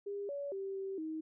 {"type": "tone with pitch steps", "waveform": "sine", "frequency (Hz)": [403.3, 567, 389.3, 387.1, 315.8], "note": ["G4", "C#5", "G4", "G4", "D#4"], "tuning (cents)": [49, 39, -12, -22, 26], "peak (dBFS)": -37, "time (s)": [0.06, 1.21], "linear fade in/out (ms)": 10, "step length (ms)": 230, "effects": []}